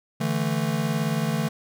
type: chord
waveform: square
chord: D suspended second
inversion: none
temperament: just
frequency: 146.83 / 165.19 / 220.2 Hz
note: D3 / E3 / A3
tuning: 0 / +4 / +2 cents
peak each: -28 dBFS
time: 0.2-1.49 s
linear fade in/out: 10 ms
effects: none